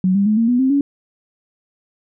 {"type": "tone with pitch steps", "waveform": "sine", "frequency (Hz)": [185.9, 199.24, 213.5, 228.9, 245.3, 262.9, 281.8], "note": ["F#3", "G3", "G#3", "A#3", "B3", "C4", "C#4"], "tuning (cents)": [8, 28, 48, -31, -12, 8, 29], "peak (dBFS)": -12, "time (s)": [0.04, 0.81], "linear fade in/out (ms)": 2, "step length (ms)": 110, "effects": []}